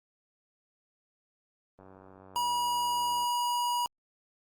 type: click train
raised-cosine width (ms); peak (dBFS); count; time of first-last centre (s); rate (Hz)
1; -38; 139; 1.79-3.241; 95.1
type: tone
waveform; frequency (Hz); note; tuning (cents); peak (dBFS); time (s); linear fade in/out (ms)
square; 966; B5; -39; -28; 2.36-3.86; 0
effects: Opus 32 kbps